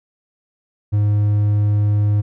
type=tone; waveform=triangle; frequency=103.83 Hz; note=G#2; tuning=in tune; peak=-11 dBFS; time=0.92-2.22 s; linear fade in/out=20 ms; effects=none